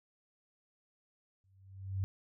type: tone with exponential growth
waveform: sine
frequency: 96.1 Hz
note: G2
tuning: 34 cents flat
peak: -29 dBFS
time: 1.44-2.04 s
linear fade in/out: 0 ms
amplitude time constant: 130 ms
effects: none